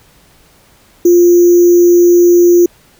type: tone with sample-and-hold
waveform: sine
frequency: 349.2 Hz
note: F4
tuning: in tune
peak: -3 dBFS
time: 1.05-2.66 s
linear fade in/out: 5 ms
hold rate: 6300 Hz
effects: pink hiss -47 dBFS RMS until 2.99 s